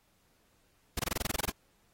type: noise bursts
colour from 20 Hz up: pink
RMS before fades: -31 dBFS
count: 12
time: 0.97-1.5 s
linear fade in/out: 5 ms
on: 24 ms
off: 22 ms
effects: pink hiss -70 dBFS RMS until 1.93 s + AAC 48 kbps